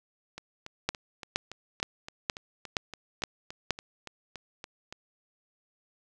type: two click trains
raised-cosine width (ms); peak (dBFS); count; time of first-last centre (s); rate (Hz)
0.2; -23 / -9; 17 / 7; 0.38-4.925 / 0.89-3.707; 3.52 / 2.13
effects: none